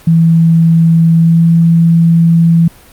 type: tone with pitch glide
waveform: sine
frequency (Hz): 164.81 to 166.72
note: E3 to E3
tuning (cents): 0 to +20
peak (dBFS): -4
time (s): 0.07-2.68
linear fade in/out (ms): 5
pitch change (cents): +20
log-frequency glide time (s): 1.14-1.46
effects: pink hiss -40 dBFS RMS until 2.92 s + Opus 48 kbps